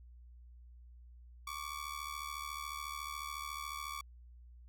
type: ring-modulated tone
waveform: sawtooth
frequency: 1140 Hz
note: C#6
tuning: 48 cents sharp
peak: -34 dBFS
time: 1.47-4.01 s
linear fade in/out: 0 ms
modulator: 37 Hz
effects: added 60 Hz sine -53 dBFS peak until 4.68 s